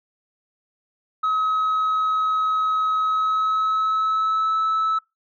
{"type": "tone with pitch glide", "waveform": "sine", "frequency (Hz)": [1277, 1305.3], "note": ["D#6", "E6"], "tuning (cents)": [45, -17], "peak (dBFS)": -16, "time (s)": [1.23, 4.99], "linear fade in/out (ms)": 10, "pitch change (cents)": 38, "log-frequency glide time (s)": [3, 4.56], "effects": ["noise-tail reverb RT60 0.2 s tail -24 dB re dry", "tanh soft clip ceiling -17 dBFS"]}